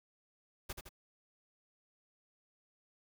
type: noise with echo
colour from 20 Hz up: pink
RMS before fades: -41 dBFS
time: 0.69-0.73 s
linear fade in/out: 10 ms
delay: 81 ms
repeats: 2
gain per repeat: -5 dB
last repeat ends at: 0.892 s
effects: none